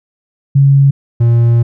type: tone pair in turn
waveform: sine / triangle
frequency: 138.59 / 117.59 Hz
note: C#3 / A#2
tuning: 0 / +16 cents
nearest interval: minor third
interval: 284 cents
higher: first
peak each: -4 dBFS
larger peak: neither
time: 0.55-0.91 / 1.2-1.63 s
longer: second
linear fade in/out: 10 ms
effects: none